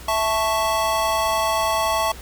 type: chord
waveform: square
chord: A major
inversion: second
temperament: equal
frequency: 659.3 / 880 / 1108.7 Hz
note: E5 / A5 / C#6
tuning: 0 / 0 / 0 cents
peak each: -24 dBFS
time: 0.08-2.12 s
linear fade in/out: 5 ms
effects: added 60 Hz sine -39 dBFS peak until 2.21 s + pink hiss -41 dBFS RMS until 2.21 s